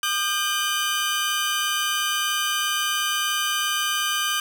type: tone cluster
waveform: sawtooth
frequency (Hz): 1212 / 1575 / 2989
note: D#6 / G6 / F#7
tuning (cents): -46 / +8 / +17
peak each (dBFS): -23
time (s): 0.03-4.4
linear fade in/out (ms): 2
effects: none